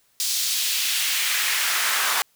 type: noise with high-pass filter sweep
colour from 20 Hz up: pink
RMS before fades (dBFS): -23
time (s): 0.2-2.22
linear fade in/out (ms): 0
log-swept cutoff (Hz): 4800 to 1100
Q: 1.3
effects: white hiss -63 dBFS RMS until 2.35 s